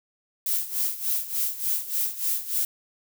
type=noise with tremolo; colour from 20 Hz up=violet; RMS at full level=-24 dBFS; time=0.46-2.65 s; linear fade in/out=2 ms; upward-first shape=sine; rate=3.4 Hz; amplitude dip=80%; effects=none